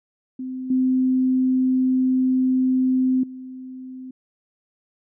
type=tone with level steps; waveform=sine; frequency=257.9 Hz; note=C4; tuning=25 cents flat; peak=-27 / -16 / -33 dBFS; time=0.39-4.11 s; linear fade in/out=5 ms; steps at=0.7 / 3.23 s; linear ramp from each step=5 ms; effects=none